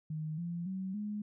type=tone with pitch steps; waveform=sine; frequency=155.56 / 171.61 / 189.32 / 208.9 Hz; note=D#3 / F3 / F#3 / G#3; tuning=0 / -30 / +40 / +10 cents; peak=-35 dBFS; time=0.1-1.22 s; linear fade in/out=5 ms; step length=280 ms; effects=none